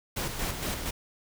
pink noise with tremolo, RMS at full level -31 dBFS, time 0.16-0.91 s, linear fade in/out 10 ms, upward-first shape square, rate 4.3 Hz, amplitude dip 45%, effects none

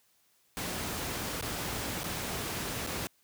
pink noise with dropouts, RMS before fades -35 dBFS, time 0.57-3.07 s, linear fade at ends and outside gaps 0 ms, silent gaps 1.411-1.425 / 2.033-2.041 / 2.865-2.872 s, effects white hiss -69 dBFS RMS until 3.23 s + high-pass 60 Hz 12 dB/octave

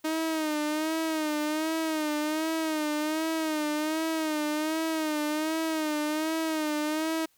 sawtooth tone with vibrato, 311.1 Hz, D#4, in tune, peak -23 dBFS, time 0.04-7.26 s, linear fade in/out 10 ms, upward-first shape sine, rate 1.3 Hz, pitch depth 65 cents each way, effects white hiss -67 dBFS RMS until 7.37 s

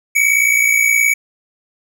square tone pair together, 2233 / 2292 Hz, C#7 / D7, +12 / -43 cents, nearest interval unison, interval 45 cents, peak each -15 / -14 dBFS, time 0.15-1.14 s, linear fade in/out 10 ms, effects none

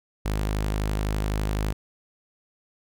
sawtooth tone, 51.91 Hz, G#1, in tune, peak -20 dBFS, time 0.25-1.73 s, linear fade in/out 10 ms, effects none

